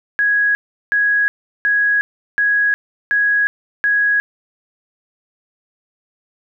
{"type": "tone bursts", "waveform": "sine", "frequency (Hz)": 1662, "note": "G#6", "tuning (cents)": 1, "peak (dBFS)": -12, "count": 6, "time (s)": [0.19, 4.2], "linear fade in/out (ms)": 0, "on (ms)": 360, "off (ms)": 370, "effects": []}